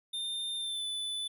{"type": "tone with pitch glide", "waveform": "square", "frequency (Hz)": [3613, 3494], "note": ["A7", "A7"], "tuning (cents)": [45, -13], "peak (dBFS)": -34, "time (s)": [0.13, 1.28], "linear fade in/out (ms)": 10, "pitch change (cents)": -58, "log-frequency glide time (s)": [0.56, 0.86], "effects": []}